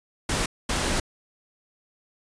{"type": "noise bursts at uneven times", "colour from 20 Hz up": "pink", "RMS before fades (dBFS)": -25, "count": 2, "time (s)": [[0.29, 0.46], [0.69, 1]], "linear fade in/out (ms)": 5, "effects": ["resampled to 22050 Hz"]}